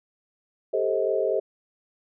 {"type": "chord", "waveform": "sine", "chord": "A half-diminished seventh", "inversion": "third", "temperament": "just", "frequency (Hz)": [396, 440, 528, 633.6], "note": ["G4", "A4", "C5", "Eb5"], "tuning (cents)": [18, 0, 16, 31], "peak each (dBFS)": -27, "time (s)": [0.73, 1.4], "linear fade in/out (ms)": 10, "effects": []}